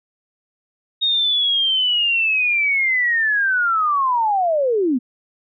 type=linear sweep; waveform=sine; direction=down; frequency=3737 to 230.3 Hz; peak=-15 dBFS; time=1.01-4.99 s; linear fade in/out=20 ms; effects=none